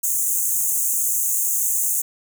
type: high-pass noise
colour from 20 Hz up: pink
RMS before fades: -21 dBFS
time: 0.03-2.02 s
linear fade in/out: 10 ms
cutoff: 6400 Hz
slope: 96 dB/octave
effects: none